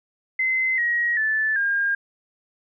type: tone with pitch steps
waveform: sine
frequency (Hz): 2056 / 1896.3 / 1749 / 1613.1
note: C7 / A#6 / A6 / G6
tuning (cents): -31 / +29 / -11 / +49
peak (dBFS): -19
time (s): 0.39-1.95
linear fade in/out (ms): 5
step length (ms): 390
effects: none